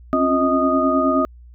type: tone cluster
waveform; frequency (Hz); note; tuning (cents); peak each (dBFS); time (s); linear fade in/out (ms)
sine; 267.1 / 276.6 / 351.1 / 630 / 1237; C4 / C#4 / F4 / D#5 / D#6; +36 / -4 / +9 / +21 / -10; -19 / -25 / -25 / -20 / -20; 0.13-1.25; 0
effects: added 60 Hz sine -40 dBFS peak until 1.54 s